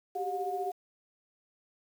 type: tone cluster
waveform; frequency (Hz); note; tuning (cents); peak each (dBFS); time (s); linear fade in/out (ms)
sine; 382.3 / 397.4 / 720; G4 / G4 / F#5; -43 / +24 / -47; -38 / -37 / -33; 0.15-0.72; 10
effects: 9-bit

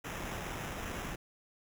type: noise with sample-and-hold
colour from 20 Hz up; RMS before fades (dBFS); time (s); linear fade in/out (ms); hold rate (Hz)
pink; -40; 0.04-1.16; 10; 4410
effects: none

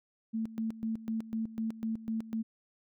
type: tone with tremolo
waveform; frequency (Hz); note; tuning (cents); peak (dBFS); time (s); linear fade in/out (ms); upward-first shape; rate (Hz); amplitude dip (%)
sine; 223.1; A3; +24; -30; 0.33-2.43; 20; square; 4; 80
effects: none

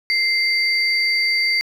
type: tone pair together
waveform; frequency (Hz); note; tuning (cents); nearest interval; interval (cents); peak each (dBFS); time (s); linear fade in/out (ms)
sine; 2093 / 4634; C7 / D8; 0 / -24; octave + major second; 1376; -17 / -19; 0.1-1.61; 0
effects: tanh soft clip ceiling -9 dBFS + 8-bit

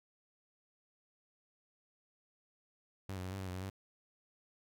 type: tone with pitch steps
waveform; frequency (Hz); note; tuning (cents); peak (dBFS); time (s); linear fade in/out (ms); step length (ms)
sawtooth; 96.4 / 91.7 / 92.9 / 97.4 / 94.8 / 90.8 / 93 / 96.6; G2 / F#2 / F#2 / G2 / F#2 / F#2 / F#2 / G2; -28 / -15 / +7 / -11 / +43 / -32 / +9 / -25; -36; 3.09-3.698; 0; 76
effects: none

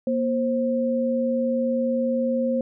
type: tone pair together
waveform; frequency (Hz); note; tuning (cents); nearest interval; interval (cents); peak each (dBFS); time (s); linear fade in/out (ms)
sine; 237.5 / 528; A#3 / C5; +33 / +16; octave + major second; 1383; -23; 0.07-2.61; 2
effects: none

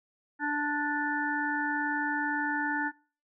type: harmonic tone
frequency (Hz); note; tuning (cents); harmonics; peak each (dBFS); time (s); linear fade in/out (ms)
293.7; D4; 0; 1 / 3 / 5 / 6; -33 / -33 / -33 / -33; 0.39-2.92; 50
effects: noise-tail reverb RT60 0.4 s tail -23 dB re dry

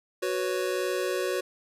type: chord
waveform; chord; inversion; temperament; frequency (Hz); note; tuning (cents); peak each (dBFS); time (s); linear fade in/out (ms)
square; F# suspended fourth; none; just; 370 / 493.3 / 555; F#4 / B4 / C#5; 0 / -2 / +2; -30 / -33 / -33; 0.22-1.41; 10
effects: resampled to 32000 Hz

